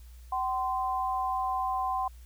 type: tone pair together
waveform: sine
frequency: 761 / 1035.7 Hz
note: F#5 / C6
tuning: +48 / -18 cents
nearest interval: perfect fourth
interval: 534 cents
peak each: -30 / -30 dBFS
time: 0.32-2.08 s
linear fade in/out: 5 ms
effects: added 60 Hz sine -46 dBFS peak until 2.25 s + white hiss -62 dBFS RMS until 2.25 s